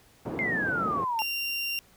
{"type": "band-pass noise", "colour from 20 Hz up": "pink", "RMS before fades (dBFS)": -34, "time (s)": [0.25, 1.05], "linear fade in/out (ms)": 10, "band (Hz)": [180, 580], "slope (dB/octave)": 12}
{"type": "exponential sweep", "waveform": "sine", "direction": "down", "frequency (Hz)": [2142, 860], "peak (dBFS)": -26, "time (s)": [0.39, 1.22], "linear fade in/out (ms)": 0}
{"type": "tone", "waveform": "30% pulse", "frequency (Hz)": 2772, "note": "F7", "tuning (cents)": -14, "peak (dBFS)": -26, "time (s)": [1.19, 1.79], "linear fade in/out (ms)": 0}
{"effects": ["pink hiss -59 dBFS RMS until 1.96 s"]}